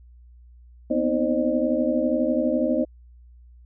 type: tone cluster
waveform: sine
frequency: 244.8 / 256.9 / 315.4 / 529 / 607 Hz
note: B3 / C4 / D#4 / C5 / D#5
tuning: -15 / -32 / +24 / +19 / -43 cents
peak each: -26 dBFS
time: 0.9-2.85 s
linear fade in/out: 10 ms
effects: added 60 Hz sine -46 dBFS peak until 3.65 s